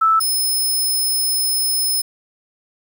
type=tone pair in turn; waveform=sine / 5% pulse; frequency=1315 / 5194 Hz; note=E6 / E8; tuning=-5 / -26 cents; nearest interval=2 octaves; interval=2379 cents; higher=second; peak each=-11 dBFS; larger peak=neither; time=0.01-0.2 / 0.2-2.02 s; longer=second; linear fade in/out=10 ms; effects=8-bit